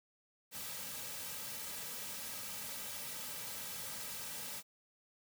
white noise with comb filter, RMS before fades -44 dBFS, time 0.51-4.63 s, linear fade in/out 50 ms, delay 2.8 ms, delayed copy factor -0.75, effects none

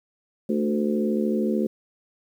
harmonic tone with a mistuned harmonic, 73.42 Hz, D2, in tune, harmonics 3 / 4 / 5 / 6 / 7, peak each -23 / -31 / -27 / -32 / -31 dBFS, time 0.49-1.67 s, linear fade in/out 5 ms, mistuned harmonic 4, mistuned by +16 cents, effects 9-bit

